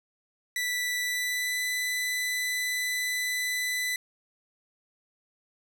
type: tone with pitch glide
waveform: sawtooth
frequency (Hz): 1974 to 1995.8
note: B6 to B6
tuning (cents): -1 to +18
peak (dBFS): -24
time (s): 0.56-3.96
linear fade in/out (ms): 2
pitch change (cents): +19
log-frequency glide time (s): 1.03-1.62
effects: none

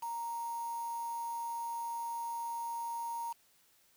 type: tone with quantisation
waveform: sine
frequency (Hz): 933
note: A#5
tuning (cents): +1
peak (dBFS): -36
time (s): 0.02-3.33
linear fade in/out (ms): 10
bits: 8
effects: white hiss -68 dBFS RMS until 3.96 s

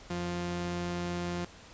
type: tone pair together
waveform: sawtooth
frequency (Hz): 87.55 / 175.1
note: F2 / F3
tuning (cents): +5 / +5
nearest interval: octave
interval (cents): 1200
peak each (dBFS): -37 / -28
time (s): 0.1-1.45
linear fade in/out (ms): 5
effects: pink hiss -52 dBFS RMS until 1.73 s + resampled to 16000 Hz

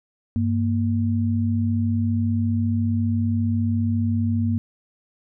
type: tone pair together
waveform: sine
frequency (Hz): 98.4 / 233.1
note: G2 / A#3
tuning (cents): +7 / 0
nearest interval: octave + minor third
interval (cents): 1493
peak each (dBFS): -21 / -22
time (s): 0.36-4.58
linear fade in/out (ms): 0
effects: none

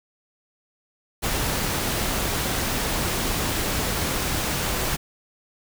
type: noise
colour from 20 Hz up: pink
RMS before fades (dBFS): -25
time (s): 1.22-4.97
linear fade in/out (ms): 20
effects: none

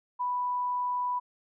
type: tone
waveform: sine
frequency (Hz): 988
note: B5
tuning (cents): 0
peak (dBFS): -27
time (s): 0.19-1.2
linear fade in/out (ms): 20
effects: none

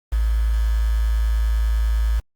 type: tone with quantisation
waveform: sine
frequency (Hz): 55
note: A1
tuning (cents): 0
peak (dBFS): -16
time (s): 0.12-2.2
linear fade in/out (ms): 10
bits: 6
effects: Opus 24 kbps

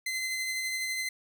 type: tone with tremolo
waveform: sawtooth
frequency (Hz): 2058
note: C7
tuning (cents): -29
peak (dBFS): -26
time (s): 0.06-1.09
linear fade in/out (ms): 5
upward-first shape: sine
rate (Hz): 12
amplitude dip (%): 25
effects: none

